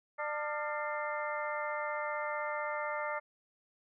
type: harmonic tone with a mistuned harmonic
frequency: 298.7 Hz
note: D4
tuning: 29 cents sharp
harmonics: 2 / 3 / 4 / 5 / 6 / 7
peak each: -38 / -40 / -41 / -42 / -43 / -43 dBFS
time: 0.18-3.2 s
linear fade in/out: 20 ms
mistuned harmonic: 5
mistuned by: -120 cents
effects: none